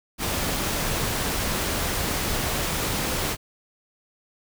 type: noise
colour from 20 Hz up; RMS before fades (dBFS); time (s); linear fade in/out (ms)
pink; -26; 0.18-3.37; 50
effects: none